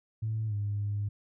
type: tone with pitch glide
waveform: sine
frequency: 110 to 102.63 Hz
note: A2 to G#2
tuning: 0 to -20 cents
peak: -28 dBFS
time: 0.22-1.09 s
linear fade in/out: 10 ms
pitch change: -120 cents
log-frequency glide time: 0.47-0.54 s
effects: tanh soft clip ceiling -24 dBFS